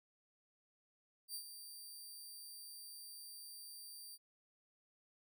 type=tone with ADSR envelope; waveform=15% pulse; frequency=4688 Hz; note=D8; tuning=4 cents flat; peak=-35 dBFS; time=1.28-4.18 s; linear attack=65 ms; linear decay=82 ms; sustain=-9 dB; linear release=38 ms; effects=none